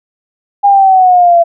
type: exponential sweep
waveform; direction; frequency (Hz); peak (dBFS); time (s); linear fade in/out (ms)
sine; down; 813 to 674; -3; 0.63-1.44; 20
effects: none